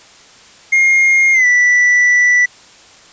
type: tone with pitch glide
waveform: triangle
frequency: 2133 to 1967.3 Hz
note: C7 to B6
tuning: +33 to -7 cents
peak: -6 dBFS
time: 0.72-2.46 s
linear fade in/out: 10 ms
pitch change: -140 cents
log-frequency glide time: 1.33-1.46 s
effects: white hiss -42 dBFS RMS until 3.12 s + resampled to 16000 Hz